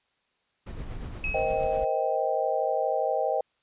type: noise with tremolo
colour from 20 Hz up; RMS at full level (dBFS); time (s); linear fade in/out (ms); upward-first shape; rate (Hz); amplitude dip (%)
brown; -35; 0.66-1.85; 10; sine; 8.5; 35
type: tone with exponential decay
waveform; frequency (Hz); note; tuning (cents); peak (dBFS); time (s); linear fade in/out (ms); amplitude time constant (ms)
sine; 2559; D#7; +48; -27; 1.24-2.16; 1; 200
type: chord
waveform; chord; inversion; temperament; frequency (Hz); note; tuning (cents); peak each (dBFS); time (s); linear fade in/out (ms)
sine; C minor seventh; third; just; 470.9 / 523.3 / 627.9 / 784.9; Bb4 / C5 / Eb5 / G5; +18 / 0 / +16 / +2; -32 / -29 / -28 / -29; 1.34-3.41; 5
effects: white hiss -72 dBFS RMS until 3.62 s + resampled to 8000 Hz